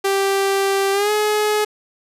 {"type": "tone with pitch glide", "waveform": "sawtooth", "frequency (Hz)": [392, 422.6], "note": ["G4", "G#4"], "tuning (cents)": [0, 30], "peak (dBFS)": -12, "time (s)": [0.04, 1.65], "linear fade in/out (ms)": 10, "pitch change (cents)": 130, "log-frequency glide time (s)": [0.92, 1.11], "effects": ["resampled to 32000 Hz", "7-bit"]}